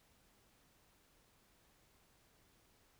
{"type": "silence", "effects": ["pink hiss -71 dBFS RMS until 2.99 s"]}